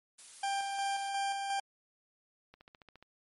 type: noise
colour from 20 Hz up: blue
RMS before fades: -49 dBFS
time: 0.18-1.1 s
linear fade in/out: 10 ms
type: tone with tremolo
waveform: 40% pulse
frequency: 792 Hz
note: G5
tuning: 18 cents sharp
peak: -30 dBFS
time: 0.43-1.6 s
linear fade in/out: 5 ms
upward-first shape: square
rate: 2.8 Hz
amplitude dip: 35%
type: click train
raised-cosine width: 0.3 ms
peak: -38 dBFS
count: 8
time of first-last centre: 2.54-3.026 s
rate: 14.4 Hz
effects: MP3 48 kbps